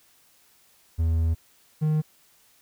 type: tone pair in turn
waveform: triangle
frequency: 81.7 / 154.23 Hz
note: E2 / D#3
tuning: -15 / -15 cents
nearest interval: major seventh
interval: 1100 cents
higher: second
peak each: -18 dBFS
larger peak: neither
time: 0.98-1.35 / 1.81-2.02 s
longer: first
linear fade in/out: 20 ms
effects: white hiss -60 dBFS RMS until 2.61 s